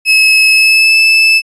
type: tone with pitch glide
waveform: 35% pulse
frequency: 2582 to 2626 Hz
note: E7 to E7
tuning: -37 to -7 cents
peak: -3 dBFS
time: 0.05-1.42 s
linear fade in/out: 50 ms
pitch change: +30 cents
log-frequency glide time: 0.49-0.97 s
effects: resampled to 22050 Hz